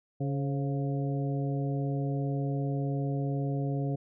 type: harmonic tone with a mistuned harmonic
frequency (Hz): 140.2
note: C#3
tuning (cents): +20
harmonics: 1 / 2 / 3 / 4 / 5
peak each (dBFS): -29 / -35 / -39 / -41 / -43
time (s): 0.2-3.96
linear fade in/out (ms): 10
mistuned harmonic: 4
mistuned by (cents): -70
effects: none